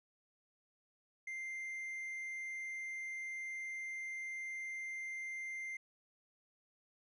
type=tone; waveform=triangle; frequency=2093 Hz; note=C7; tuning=in tune; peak=-39 dBFS; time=1.27-5.77 s; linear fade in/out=5 ms; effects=resampled to 24000 Hz